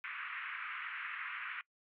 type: band-pass noise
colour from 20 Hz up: pink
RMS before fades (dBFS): -43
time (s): 0.04-1.61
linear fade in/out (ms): 0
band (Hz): 1200 to 2600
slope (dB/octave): 48
effects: noise-tail reverb RT60 0.1 s tail -22 dB re dry